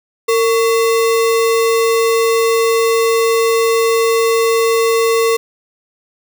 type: tone with sample-and-hold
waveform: sine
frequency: 456.4 Hz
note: A#4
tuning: 37 cents flat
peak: -10 dBFS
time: 0.28-5.37 s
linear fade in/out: 10 ms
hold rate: 1575 Hz
effects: none